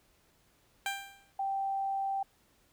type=tone with exponential decay; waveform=15% pulse; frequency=791 Hz; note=G5; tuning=15 cents sharp; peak=-23 dBFS; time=0.86-1.32 s; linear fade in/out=1 ms; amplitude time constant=98 ms
type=tone; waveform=sine; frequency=782 Hz; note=G5; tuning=4 cents flat; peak=-30 dBFS; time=1.39-2.23 s; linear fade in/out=5 ms
effects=pink hiss -68 dBFS RMS until 2.72 s